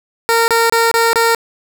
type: tone bursts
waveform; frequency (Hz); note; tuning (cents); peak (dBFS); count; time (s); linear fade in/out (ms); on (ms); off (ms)
15% pulse; 460; A#4; -23; -4; 5; 0.29-1.348; 0; 190; 27
effects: none